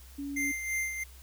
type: tone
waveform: sine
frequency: 281.8 Hz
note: C#4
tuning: 29 cents sharp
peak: -34 dBFS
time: 0.18-0.52 s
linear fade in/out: 10 ms
type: tone with tremolo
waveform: square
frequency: 2093 Hz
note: C7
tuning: in tune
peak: -29 dBFS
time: 0.36-1.04 s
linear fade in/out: 10 ms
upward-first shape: sine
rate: 3 Hz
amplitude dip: 55%
effects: added 64 Hz sine -49 dBFS peak until 1.22 s + white hiss -56 dBFS RMS until 1.22 s